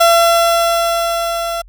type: tone with level ramp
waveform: 30% pulse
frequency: 677 Hz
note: E5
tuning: 46 cents sharp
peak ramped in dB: -4 to -16 dBFS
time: 0-1.62 s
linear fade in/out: 10 ms
effects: added 43 Hz sine -38 dBFS peak until 1.68 s